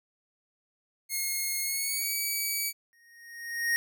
5% pulse tone with pitch glide, 2155 to 2283 Hz, C#7 to D7, -49 to -50 cents, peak -19 dBFS, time 1.09-2.73 s, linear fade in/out 50 ms, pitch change +99 cents, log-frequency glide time 1.62-2.14 s
square tone with exponential growth, 1864.7 Hz, A#6, in tune, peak -23 dBFS, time 2.93-3.76 s, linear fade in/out 0 ms, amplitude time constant 180 ms
effects none

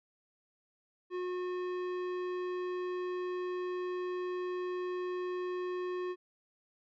sine tone with tanh clipping, 362 Hz, F#4, 38 cents flat, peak -36 dBFS, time 1.1-6.16 s, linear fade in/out 50 ms, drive 15 dB, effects none

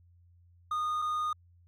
triangle tone pair in turn, 1229 / 1229 Hz, D#6 / D#6, -22 / -22 cents, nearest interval unison, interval 0 cents, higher neither, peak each -27 dBFS, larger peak neither, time 0.71-1.02 / 1.02-1.33 s, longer neither, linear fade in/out 5 ms, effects added 87 Hz sine -58 dBFS peak until 1.67 s

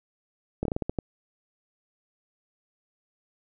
slowing click train, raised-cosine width 2 ms, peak -14 dBFS, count 8, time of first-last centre 0.63-0.988 s, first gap 23 ms, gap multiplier 1.26, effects none

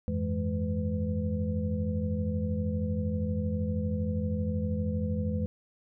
sine tone cluster, 86.6 / 99.3 / 164.3 / 210.7 / 501 Hz, F2 / G2 / E3 / G#3 / B4, -14 / +23 / -5 / +25 / +25 cents, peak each -31 / -37 / -36 / -32 / -38 dBFS, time 0.08-5.46 s, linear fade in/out 0 ms, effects none

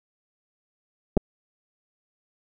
clicks, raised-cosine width 2 ms, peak -7 dBFS, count 2, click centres 1.169 / 1.174 s, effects none

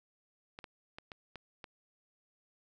clicks, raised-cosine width 0.3 ms, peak -29 dBFS, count 6, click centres 0.589 / 0.642 / 0.985 / 1.118 / 1.357 / 1.642 s, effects none

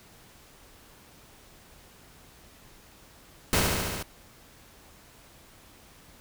pink noise with echo, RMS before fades -23 dBFS, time 3.53-3.6 s, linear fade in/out 0 ms, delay 71 ms, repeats 6, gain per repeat -2 dB, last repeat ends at 4.026 s, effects pink hiss -54 dBFS RMS until 6.2 s

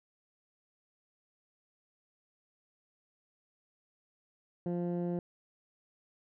15% pulse tone with low-pass filter, 174.61 Hz, F3, in tune, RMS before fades -34 dBFS, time 4.66-5.19 s, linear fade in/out 2 ms, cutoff 430 Hz, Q 0.59, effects none

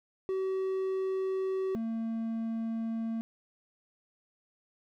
triangle tone pair in turn, 380.4 / 226.2 Hz, F#4 / A3, +48 / +48 cents, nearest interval major sixth, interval 900 cents, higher first, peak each -27 / -29 dBFS, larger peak first, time 0.29-1.75 / 1.75-3.21 s, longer neither, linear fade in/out 0 ms, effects none

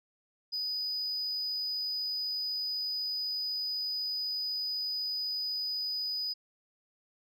sine tone, 4974 Hz, D#8, 1 cent flat, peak -29 dBFS, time 0.52-6.34 s, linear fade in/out 20 ms, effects tanh soft clip ceiling -30 dBFS

